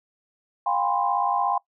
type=tone cluster; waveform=sine; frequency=710 / 804 / 991 / 1048 Hz; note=F5 / G5 / B5 / C6; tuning=+28 / +44 / +6 / +2 cents; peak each=-28 / -24 / -30 / -26 dBFS; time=0.66-1.58 s; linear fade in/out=5 ms; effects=noise-tail reverb RT60 0.1 s tail -22 dB re dry